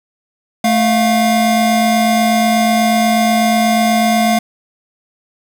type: tone pair together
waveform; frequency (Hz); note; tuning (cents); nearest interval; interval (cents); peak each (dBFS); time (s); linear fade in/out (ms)
square; 219.2 / 705.8; A3 / F5; -6 / +18; octave + minor sixth; 2024; -14; 0.64-4.39; 5
effects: none